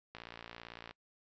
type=click train; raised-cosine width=0.3 ms; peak=-30 dBFS; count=45; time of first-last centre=0.15-0.91 s; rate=57.9 Hz; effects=noise-tail reverb RT60 0.1 s tail -24 dB re dry + resampled to 16000 Hz